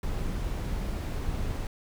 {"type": "noise", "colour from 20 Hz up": "brown", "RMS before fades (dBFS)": -31, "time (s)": [0.03, 1.67], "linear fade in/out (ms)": 2, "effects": []}